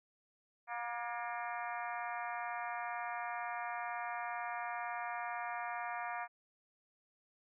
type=harmonic tone with a mistuned harmonic; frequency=237.9 Hz; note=A#3; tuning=35 cents sharp; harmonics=3 / 4 / 5 / 6 / 7 / 8 / 9 / 10; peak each=-42 / -44 / -46 / -48 / -49 / -50 / -51 / -52 dBFS; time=0.67-6.28 s; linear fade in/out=50 ms; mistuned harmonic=8; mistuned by=-69 cents; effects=none